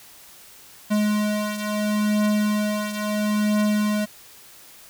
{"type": "beating tone pair", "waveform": "square", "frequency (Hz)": [210, 210.74], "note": ["G#3", "G#3"], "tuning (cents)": [19, 26], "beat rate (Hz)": 0.74, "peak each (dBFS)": [-22, -27], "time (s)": [0.9, 4.06], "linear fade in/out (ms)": 20, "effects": ["white hiss -47 dBFS RMS until 4.89 s"]}